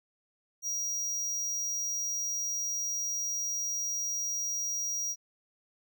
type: tone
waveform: square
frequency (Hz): 5740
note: F8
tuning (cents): +47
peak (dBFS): -31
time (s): 0.62-5.16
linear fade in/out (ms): 50
effects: none